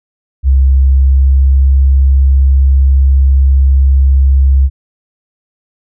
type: tone with pitch glide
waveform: sine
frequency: 66.7 to 67.44 Hz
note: C2 to C#2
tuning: +34 to -47 cents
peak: -4 dBFS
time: 0.43-4.7 s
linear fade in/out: 50 ms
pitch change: +19 cents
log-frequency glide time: 0.65-1.7 s
effects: none